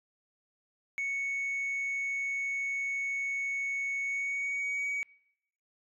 sine tone with pitch glide, 2217 to 2260 Hz, C#7 to C#7, 0 to +33 cents, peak -28 dBFS, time 0.98-5.03 s, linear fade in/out 0 ms, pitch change +33 cents, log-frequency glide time 4.02-4.89 s, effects noise-tail reverb RT60 0.8 s tail -25 dB re dry + tanh soft clip ceiling -29 dBFS

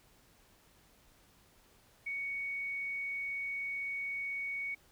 sine tone, 2231 Hz, C#7, 11 cents sharp, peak -35 dBFS, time 2.06-4.75 s, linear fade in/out 10 ms, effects pink hiss -65 dBFS RMS until 4.91 s

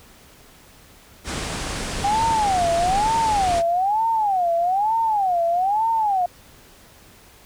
pink low-pass noise, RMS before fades -28 dBFS, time 1.24-3.63 s, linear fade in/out 50 ms, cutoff 9800 Hz, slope 48 dB/octave
sine tone with vibrato, 784 Hz, G5, in tune, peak -17 dBFS, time 2.04-6.26 s, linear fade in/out 5 ms, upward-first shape sine, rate 1.1 Hz, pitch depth 260 cents each way
effects pink hiss -49 dBFS RMS until 7.45 s

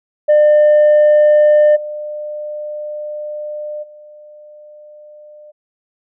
sine tone with level steps, 600 Hz, D5, 37 cents sharp, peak -4 / -22 / -36 dBFS, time 0.28-5.52 s, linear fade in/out 20 ms, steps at 1.75 / 3.82 s, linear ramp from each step 20 ms, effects tanh soft clip ceiling -5 dBFS

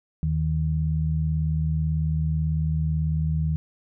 sine tone pair together, 78.2 / 156.4 Hz, D#2 / D#3, +9 / +9 cents, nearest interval octave, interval 1200 cents, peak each -25 / -23 dBFS, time 0.23-3.56 s, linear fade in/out 0 ms, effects none

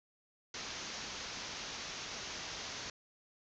white low-pass noise, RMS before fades -44 dBFS, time 0.54-2.9 s, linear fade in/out 2 ms, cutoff 6600 Hz, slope 96 dB/octave, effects none

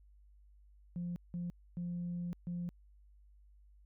sine tone bursts at uneven times, 174.61 Hz, F3, in tune, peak -35 dBFS, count 4, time 0.96-1.16 / 1.34-1.5 / 1.77-2.33 / 2.47-2.69 s, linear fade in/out 0 ms, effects tanh soft clip ceiling -33 dBFS + added 50 Hz sine -59 dBFS peak until 3.85 s

